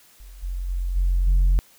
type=tone with level steps; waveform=sine; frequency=44.84 Hz; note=F1; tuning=46 cents sharp; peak=-39 / -25 / -22 / -16 / -12 dBFS; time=0.2-1.59 s; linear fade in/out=0 ms; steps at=0.42 / 0.68 / 0.95 / 1.26 s; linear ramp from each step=20 ms; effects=tanh soft clip ceiling -13 dBFS + white hiss -54 dBFS RMS until 1.78 s